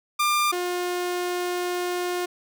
sawtooth tone pair in turn, 1196 / 356.5 Hz, D6 / F4, +31 / +36 cents, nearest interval octave + major sixth, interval 2095 cents, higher first, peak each -16 / -21 dBFS, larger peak first, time 0.19-0.52 / 0.52-2.26 s, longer second, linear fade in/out 10 ms, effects none

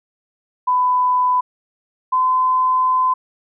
sine tone pair in turn, 1000 / 1022.2 Hz, B5 / C6, +21 / -41 cents, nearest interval unison, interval 38 cents, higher second, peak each -13 dBFS, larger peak neither, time 0.67-1.41 / 2.12-3.14 s, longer second, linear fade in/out 10 ms, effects none

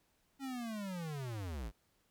square linear sweep, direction down, 277.2 to 46 Hz, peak -40 dBFS, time 0.39-1.72 s, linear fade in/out 50 ms, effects pink hiss -75 dBFS RMS until 2.1 s

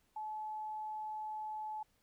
sine tone, 860 Hz, A5, 40 cents flat, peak -39 dBFS, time 0.16-1.83 s, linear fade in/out 5 ms, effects pink hiss -75 dBFS RMS until 2.02 s

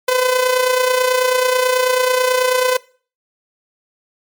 sawtooth tone with amplitude modulation, 507 Hz, B4, 45 cents sharp, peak -7 dBFS, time 0.08-2.77 s, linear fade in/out 5 ms, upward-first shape sine, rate 29.2 Hz, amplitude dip 55%, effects noise-tail reverb RT60 0.4 s tail -21 dB re dry + MP3 96 kbps

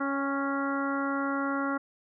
harmonic tone with a mistuned harmonic, 277.2 Hz, C#4, in tune, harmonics 1 / 2 / 3 / 4 / 5 / 6 / 7, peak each -30 / -36 / -39 / -35 / -33 / -45 / -44 dBFS, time 0-1.78 s, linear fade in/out 10 ms, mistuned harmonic 3, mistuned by -16 cents, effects none

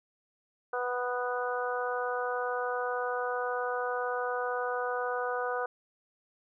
harmonic tone, 247.1 Hz, B3, 1 cent sharp, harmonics 2 / 3 / 4 / 5 / 6, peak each -33 / -36 / -39 / -37 / -37 dBFS, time 0.73-5.66 s, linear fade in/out 5 ms, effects none

